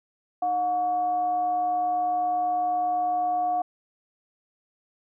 sine tone with frequency modulation, 721 Hz, F#5, 45 cents flat, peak -22 dBFS, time 0.42-3.62 s, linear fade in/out 5 ms, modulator 410 Hz, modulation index 0.26, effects none

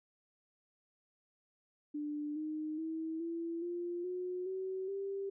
sine tone with pitch steps, 296.4 / 308.6 / 321.4 / 334.6 / 348.4 / 362.8 / 377.8 / 393.4 Hz, D4 / D#4 / E4 / E4 / F4 / F#4 / F#4 / G4, +16 / -14 / -44 / +26 / -4 / -34 / +36 / +6 cents, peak -36 dBFS, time 1.94-5.3 s, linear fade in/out 10 ms, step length 420 ms, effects none

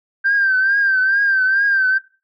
sine tone with vibrato, 1574 Hz, G6, 7 cents sharp, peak -12 dBFS, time 0.24-1.99 s, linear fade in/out 20 ms, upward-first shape triangle, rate 2.3 Hz, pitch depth 78 cents each way, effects noise-tail reverb RT60 0.3 s tail -17 dB re dry + tanh soft clip ceiling -8 dBFS

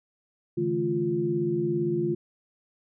sine tone cluster, 142 / 159.6 / 215 / 349 Hz, C#3 / D#3 / A3 / F4, +42 / +44 / -40 / -1 cents, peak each -33 / -32 / -33 / -25 dBFS, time 0.57-2.15 s, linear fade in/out 10 ms, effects none

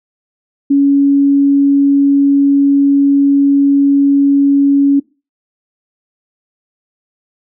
sine tone, 280 Hz, C#4, 18 cents sharp, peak -6 dBFS, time 0.7-5 s, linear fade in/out 10 ms, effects noise-tail reverb RT60 0.3 s tail -22 dB re dry

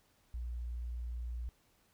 sine tone, 59.6 Hz, A#1, 39 cents sharp, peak -37 dBFS, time 0.34-1.49 s, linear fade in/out 0 ms, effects pink hiss -71 dBFS RMS until 1.93 s

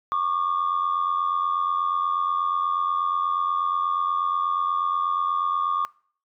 sine tone pair together, 1108.7 / 1197 Hz, C#6 / D6, 0 / +33 cents, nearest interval minor second, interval 133 cents, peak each -23 dBFS, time 0.12-5.85 s, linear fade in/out 0 ms, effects noise-tail reverb RT60 0.5 s tail -24 dB re dry + tanh soft clip ceiling -16 dBFS

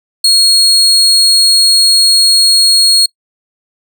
35% pulse tone, 4300 Hz, C8, 47 cents sharp, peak -4 dBFS, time 0.24-3.06 s, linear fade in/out 5 ms, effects noise-tail reverb RT60 0.1 s tail -23 dB re dry

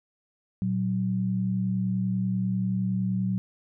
sine tone pair together, 116.8 / 187.21 Hz, A#2 / F#3, +4 / +21 cents, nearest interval minor sixth, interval 817 cents, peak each -29 / -25 dBFS, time 0.62-3.38 s, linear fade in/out 0 ms, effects none

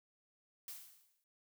blue noise with exponential decay, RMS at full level -45 dBFS, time 0.68-1.24 s, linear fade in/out 1 ms, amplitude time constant 120 ms, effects noise-tail reverb RT60 0.2 s tail -25 dB re dry

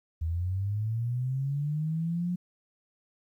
sine linear sweep, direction up, 78.7 to 180 Hz, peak -27 dBFS, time 0.21-2.36 s, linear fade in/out 10 ms, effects 11-bit

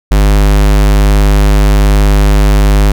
square tone, 50.6 Hz, G#1, 44 cents flat, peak -5 dBFS, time 0.11-2.92 s, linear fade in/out 5 ms, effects none

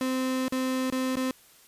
35% pulse tone with dropouts, 259 Hz, C4, 17 cents flat, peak -24 dBFS, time 0.01-1.31 s, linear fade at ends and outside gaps 1 ms, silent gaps 0.482-0.523 / 0.902-0.924 / 1.157-1.169 s, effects white hiss -56 dBFS RMS until 1.67 s + resampled to 32000 Hz

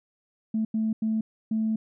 sine tone bursts at uneven times, 220 Hz, A3, in tune, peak -22 dBFS, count 4, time 0.54-0.65 / 0.74-0.93 / 1.02-1.21 / 1.51-1.76 s, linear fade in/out 5 ms, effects tanh soft clip ceiling -18 dBFS

